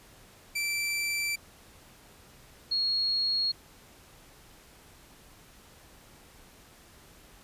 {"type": "tone pair in turn", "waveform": ["sawtooth", "sine"], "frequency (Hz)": [2337, 4303], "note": ["D7", "C8"], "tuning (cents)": [-9, 48], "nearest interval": "major seventh", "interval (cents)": 1057, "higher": "second", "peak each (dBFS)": -25, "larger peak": "neither", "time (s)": [[0.55, 1.36], [2.71, 3.52]], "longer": "neither", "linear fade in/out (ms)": 10, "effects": ["pink hiss -55 dBFS RMS until 7.43 s", "resampled to 32000 Hz"]}